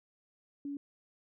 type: tone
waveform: sine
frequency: 283.8 Hz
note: C#4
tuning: 41 cents sharp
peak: -36 dBFS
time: 0.65-0.77 s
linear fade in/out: 2 ms
effects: none